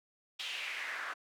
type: noise with band-pass filter sweep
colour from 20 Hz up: pink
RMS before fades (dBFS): -40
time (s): 0.39-1.14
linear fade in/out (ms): 10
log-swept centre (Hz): 3300 to 1400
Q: 3.4
effects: high-pass 400 Hz 12 dB/octave

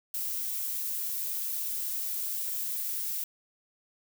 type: noise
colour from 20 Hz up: violet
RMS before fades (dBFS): -33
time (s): 0.14-3.24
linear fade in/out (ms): 2
effects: none

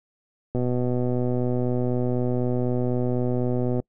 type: click train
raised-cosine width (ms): 2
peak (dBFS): -13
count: 404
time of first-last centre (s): 0.55-3.8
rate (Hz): 124
effects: noise-tail reverb RT60 0.1 s tail -26 dB re dry

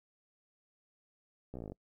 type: slowing click train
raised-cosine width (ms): 2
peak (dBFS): -30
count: 11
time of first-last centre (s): 1.54-1.72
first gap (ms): 15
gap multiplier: 1.04
effects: noise-tail reverb RT60 0.1 s tail -26 dB re dry

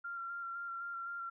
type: tone with vibrato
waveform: sine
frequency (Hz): 1379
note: F6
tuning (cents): -22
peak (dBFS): -39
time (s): 0.04-1.3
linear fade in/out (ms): 10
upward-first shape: square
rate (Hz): 3.9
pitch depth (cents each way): 16
effects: none

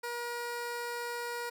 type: tone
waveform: 15% pulse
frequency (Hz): 477.4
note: A#4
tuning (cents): +41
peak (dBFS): -29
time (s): 0.03-1.5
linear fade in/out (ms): 10
effects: none

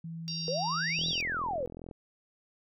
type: tone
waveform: sine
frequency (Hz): 164.81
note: E3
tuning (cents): 0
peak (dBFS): -37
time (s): 0.04-1.12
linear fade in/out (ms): 5
type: harmonic tone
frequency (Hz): 932.3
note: A#5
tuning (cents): 0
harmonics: 3 / 4 / 5 / 6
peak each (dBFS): -48 / -48 / -37 / -38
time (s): 0.28-1.21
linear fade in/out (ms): 0
type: exponential two-way sweep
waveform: sine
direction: up then down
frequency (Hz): 466.2 to 3952 to 466.2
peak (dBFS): -30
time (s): 0.48-1.66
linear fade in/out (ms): 0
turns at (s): 1.08
type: click train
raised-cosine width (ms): 2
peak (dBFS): -30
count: 40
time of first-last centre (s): 0.99-1.912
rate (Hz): 42.3
effects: none

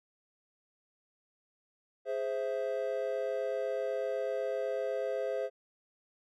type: chord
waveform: triangle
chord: Ab augmented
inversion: none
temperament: equal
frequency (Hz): 415.3 / 523.3 / 659.3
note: Ab4 / C5 / E5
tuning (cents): 0 / 0 / 0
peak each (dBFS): -35 / -32 / -35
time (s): 2.05-5.5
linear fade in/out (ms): 50
effects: none

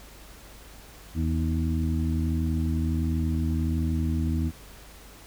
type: harmonic tone with a mistuned harmonic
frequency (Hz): 81.4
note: E2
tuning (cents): -21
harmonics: 1 / 2 / 3 / 4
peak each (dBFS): -25 / -31 / -30 / -34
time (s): 1.14-4.52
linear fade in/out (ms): 50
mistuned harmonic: 4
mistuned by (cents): -51
effects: added 50 Hz sine -49 dBFS peak until 5.26 s + pink hiss -49 dBFS RMS until 5.26 s

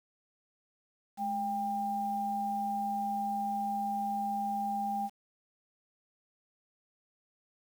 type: tone pair together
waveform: sine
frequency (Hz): 211.1 / 797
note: G#3 / G5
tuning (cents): +29 / +28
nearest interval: octave + major seventh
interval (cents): 2299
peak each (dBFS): -38 / -31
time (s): 1.17-5.1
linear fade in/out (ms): 50
effects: 9-bit

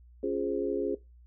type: chord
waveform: sine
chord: Db major seventh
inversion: none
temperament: equal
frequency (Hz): 277.2 / 349.2 / 415.3 / 523.3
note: Db4 / F4 / Ab4 / C5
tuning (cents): 0 / 0 / 0 / 0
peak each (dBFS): -34 / -33 / -31 / -37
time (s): 0.23-0.95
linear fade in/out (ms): 5
effects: noise-tail reverb RT60 0.2 s tail -17 dB re dry + added 60 Hz sine -52 dBFS peak until 1.26 s

